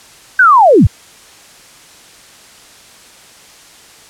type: linear sweep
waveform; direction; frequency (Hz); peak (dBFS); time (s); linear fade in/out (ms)
sine; down; 1568 to 51.7; -3; 0.39-0.87; 5
effects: white hiss -40 dBFS RMS until 4.09 s + low-pass 9000 Hz 12 dB/octave